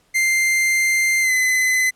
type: tone with pitch glide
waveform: 45% pulse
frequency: 2093 to 2029 Hz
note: C7 to B6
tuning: 0 to +46 cents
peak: -15 dBFS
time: 0.14-1.91 s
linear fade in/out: 20 ms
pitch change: -54 cents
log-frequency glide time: 1.21-1.32 s
effects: pink hiss -60 dBFS RMS until 1.95 s + low-pass 12000 Hz 12 dB/octave